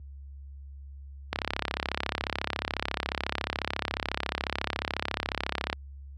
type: click train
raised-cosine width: 0.3 ms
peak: -11 dBFS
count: 151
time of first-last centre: 1.33-5.729 s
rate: 34.1 Hz
effects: added 69 Hz sine -37 dBFS peak until 6.17 s + high-pass 80 Hz 12 dB/octave